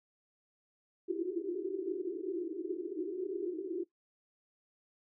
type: band-pass noise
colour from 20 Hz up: pink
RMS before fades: -37 dBFS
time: 1.08-3.84 s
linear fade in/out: 10 ms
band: 330 to 390 Hz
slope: 96 dB/octave
effects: noise-tail reverb RT60 0.1 s tail -17 dB re dry